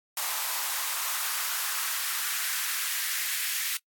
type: noise with high-pass filter sweep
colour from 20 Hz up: white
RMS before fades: -30 dBFS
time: 0.17-3.77 s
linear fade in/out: 2 ms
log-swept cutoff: 860 to 2000 Hz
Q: 1.8
effects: noise-tail reverb RT60 0.1 s tail -25 dB re dry + AAC 64 kbps